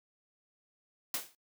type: noise with exponential decay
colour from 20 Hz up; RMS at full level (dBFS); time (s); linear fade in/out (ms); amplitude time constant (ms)
white; -31; 1.14-1.35; 2; 45
effects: noise-tail reverb RT60 0.1 s tail -24 dB re dry + high-pass 200 Hz 12 dB/octave

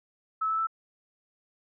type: tone with pitch steps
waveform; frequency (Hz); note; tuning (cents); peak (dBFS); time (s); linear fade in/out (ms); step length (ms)
sine; 1300 / 1311.3 / 1322.7; E6 / E6 / E6; -24 / -9 / +5; -25; 0.41-0.671; 10; 87
effects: none

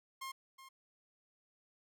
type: tone with echo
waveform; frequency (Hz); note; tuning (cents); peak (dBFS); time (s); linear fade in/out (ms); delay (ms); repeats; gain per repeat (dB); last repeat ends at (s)
sawtooth; 1066; C6; +32; -38; 0.21-0.32; 10; 370; 1; -12; 0.69
effects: none

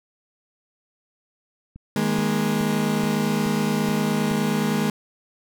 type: click train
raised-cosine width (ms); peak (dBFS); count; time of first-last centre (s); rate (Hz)
5; -28; 7; 1.76-4.313; 2.35
type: chord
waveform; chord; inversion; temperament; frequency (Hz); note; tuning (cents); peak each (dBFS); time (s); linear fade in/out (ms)
35% pulse; D# suspended fourth; none; equal with one note detuned; 155.56 / 207.7 / 237.4; D#3 / G#3 / A#3; 0 / 0 / +32; -25 / -21 / -24; 1.96-4.9; 2
effects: none

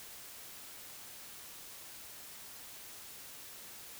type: silence
effects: white hiss -50 dBFS RMS until 3.99 s

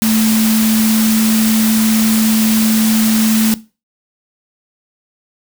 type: tone in noise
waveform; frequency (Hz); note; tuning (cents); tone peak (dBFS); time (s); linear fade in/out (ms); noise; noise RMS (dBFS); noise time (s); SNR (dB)
sine; 220; A3; 0; -11; 0.02-3.54; 0; white; -19; 0.02-3.54; +5
effects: noise-tail reverb RT60 0.3 s tail -18 dB re dry

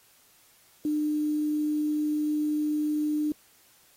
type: tone with quantisation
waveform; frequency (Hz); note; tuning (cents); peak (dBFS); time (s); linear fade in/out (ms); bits
sine; 301.1; D4; +43; -24; 0.85-3.32; 2; 8
effects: white hiss -60 dBFS RMS until 3.96 s + AAC 48 kbps

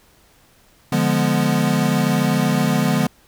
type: chord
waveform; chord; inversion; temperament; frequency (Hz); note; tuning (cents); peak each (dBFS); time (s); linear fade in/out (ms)
square; D diminished seventh; none; equal; 146.83 / 174.61 / 207.7 / 246.9; D3 / F3 / Ab3 / Cb4; 0 / 0 / 0 / 0; -22; 0.92-3.07; 5
effects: pink hiss -54 dBFS RMS until 3.27 s

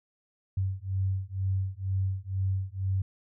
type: beating tone pair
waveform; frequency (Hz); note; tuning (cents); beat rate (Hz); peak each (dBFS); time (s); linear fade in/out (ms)
sine; 94.6 / 96.7; F#2 / G2; +39 / -23; 2.1; -30; 0.57-3.02; 5
effects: none

